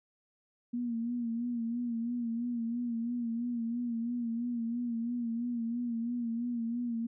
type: tone with vibrato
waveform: sine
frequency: 235.8 Hz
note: A#3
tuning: 20 cents sharp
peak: -31 dBFS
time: 0.73-7.07 s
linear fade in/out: 10 ms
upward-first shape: sine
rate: 3 Hz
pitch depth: 58 cents each way
effects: none